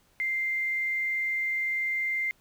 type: tone with quantisation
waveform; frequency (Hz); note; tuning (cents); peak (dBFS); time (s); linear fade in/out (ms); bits
sine; 2093; C7; 0; -26; 0.2-2.31; 0; 9
effects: pink hiss -65 dBFS RMS until 2.4 s